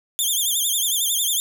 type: tone with vibrato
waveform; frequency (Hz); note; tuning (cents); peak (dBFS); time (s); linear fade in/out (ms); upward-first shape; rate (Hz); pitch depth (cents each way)
10% pulse; 3375; G#7; +27; -12; 0.19-1.4; 0; sine; 11; 130
effects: none